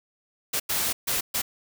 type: noise bursts at uneven times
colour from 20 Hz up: white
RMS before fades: -26 dBFS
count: 4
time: 0.53-0.6 / 0.69-0.93 / 1.07-1.21 / 1.34-1.42 s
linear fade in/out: 10 ms
effects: none